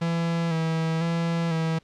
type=tone with vibrato; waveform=45% pulse; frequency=164.81 Hz; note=E3; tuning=in tune; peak=-23 dBFS; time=0.01-1.79 s; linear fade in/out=10 ms; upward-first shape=square; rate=1 Hz; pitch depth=29 cents each way; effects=pink hiss -61 dBFS RMS until 1.83 s + low-pass 5000 Hz 12 dB/octave